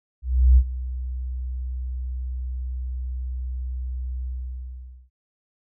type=tone with ADSR envelope; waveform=sine; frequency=63 Hz; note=B1; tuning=35 cents sharp; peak=-9 dBFS; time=0.22-5.1 s; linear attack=350 ms; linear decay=63 ms; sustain=-17 dB; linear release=840 ms; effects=none